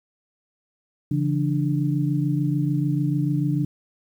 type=tone cluster; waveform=sine; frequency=141.8 / 168.6 / 295.3 Hz; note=C#3 / E3 / D4; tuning=+40 / +39 / +10 cents; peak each=-22 / -26 / -25 dBFS; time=1.11-3.65 s; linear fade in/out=5 ms; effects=9-bit